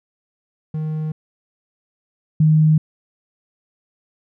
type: tone pair in turn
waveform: triangle / sine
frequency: 155.56 / 155.56 Hz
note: D#3 / D#3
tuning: 0 / 0 cents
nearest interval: unison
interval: 0 cents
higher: neither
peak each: -19 / -10 dBFS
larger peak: second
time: 0.74-1.12 / 2.4-2.78 s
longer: neither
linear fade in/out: 5 ms
effects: none